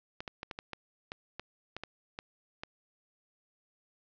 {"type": "clicks", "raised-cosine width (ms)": 0.3, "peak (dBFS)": -23, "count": 12, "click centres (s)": [0.205, 0.278, 0.431, 0.512, 0.589, 0.733, 1.119, 1.396, 1.766, 1.836, 2.189, 2.635], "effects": ["resampled to 16000 Hz", "10-bit"]}